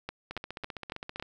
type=two click trains; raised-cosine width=0.3 ms; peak=-19 / -22 dBFS; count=5 / 15; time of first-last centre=0.09-1.198 / 0.31-1.225 s; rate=3.61 / 15.3 Hz; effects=none